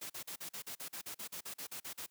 white noise bursts, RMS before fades -44 dBFS, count 16, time 0.01-2.064 s, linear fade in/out 10 ms, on 89 ms, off 42 ms, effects white hiss -75 dBFS RMS until 2.1 s + high-pass 100 Hz 12 dB/octave

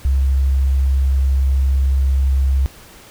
sine tone, 67.2 Hz, C2, 47 cents sharp, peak -12 dBFS, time 0.05-2.66 s, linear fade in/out 0 ms, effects pink hiss -42 dBFS RMS until 3.1 s

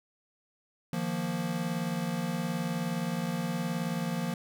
square chord, Eb suspended second, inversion none, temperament equal, 155.56 / 174.61 / 233.1 Hz, Eb3 / F3 / Bb3, 0 / 0 / 0 cents, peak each -38 / -33 / -36 dBFS, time 0.93-4.34 s, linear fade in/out 2 ms, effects none

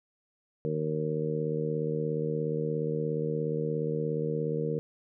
harmonic tone, 77 Hz, D#2, 17 cents flat, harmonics 2 / 3 / 4 / 5 / 6 / 7, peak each -32 / -38 / -39 / -39 / -31 / -42 dBFS, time 0.65-4.79 s, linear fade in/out 0 ms, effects none

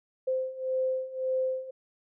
sine beating tone pair, 518 / 519.8 Hz, C5 / C5, -17 / -11 cents, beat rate 1.8 Hz, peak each -32 / -29 dBFS, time 0.27-1.71 s, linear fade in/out 10 ms, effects none

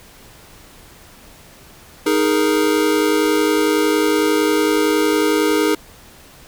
square chord, D# suspended fourth, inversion none, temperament equal, 311.1 / 415.3 / 466.2 Hz, D#4 / G#4 / A#4, 0 / 0 / 0 cents, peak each -18 / -19 / -21 dBFS, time 2.06-5.75 s, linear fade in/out 5 ms, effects pink hiss -44 dBFS RMS until 6.47 s

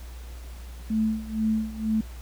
sine tone with tremolo, 219 Hz, A3, 8 cents flat, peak -20 dBFS, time 0.9-2.01 s, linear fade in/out 5 ms, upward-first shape sine, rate 2.1 Hz, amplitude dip 85%, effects added 60 Hz sine -37 dBFS peak until 2.21 s + pink hiss -50 dBFS RMS until 2.21 s

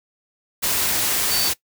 sine tone in noise, 4555 Hz, C#8, 46 cents sharp, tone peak -23 dBFS, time 1.3-1.5 s, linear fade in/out 20 ms, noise white, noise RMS -21 dBFS, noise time 0.62-1.54 s, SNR -5 dB, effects noise-tail reverb RT60 0.1 s tail -20 dB re dry

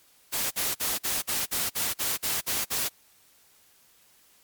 white noise bursts, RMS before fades -28 dBFS, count 11, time 0.32-2.89 s, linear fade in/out 20 ms, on 190 ms, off 48 ms, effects white hiss -60 dBFS RMS until 4.43 s + MP3 96 kbps

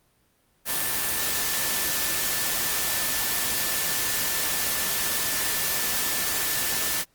sine tone in noise, 1765 Hz, A6, 5 cents sharp, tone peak -37 dBFS, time 0.65-7.05 s, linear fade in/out 50 ms, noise white, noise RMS -26 dBFS, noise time 0.65-7.05 s, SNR -14 dB, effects pink hiss -65 dBFS RMS until 7.14 s + Opus 32 kbps

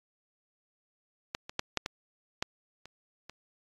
clicks, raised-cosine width 0.2 ms, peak -15 / -23 / -11 / -10 / -15 / -12 / -29 / -26 dBFS, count 8, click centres 1.349 / 1.495 / 1.594 / 1.773 / 1.861 / 2.425 / 2.856 / 3.296 s, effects AAC 32 kbps

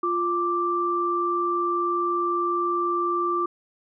sine tone pair together, 349.2 / 1174.6 Hz, F4 / D6, 0 / 0 cents, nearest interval octave + major sixth, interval 2100 cents, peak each -26 / -23 dBFS, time 0.03-3.46 s, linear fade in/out 5 ms, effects none

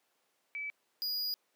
sine / square tone pair in turn, 2300 / 4896 Hz, D7 / D#8, -37 / -29 cents, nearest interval octave + minor second, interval 1308 cents, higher second, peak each -36 / -33 dBFS, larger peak second, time 0.55-0.7 / 1.02-1.34 s, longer second, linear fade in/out 0 ms, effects pink hiss -75 dBFS RMS until 1.55 s + high-pass 400 Hz 12 dB/octave

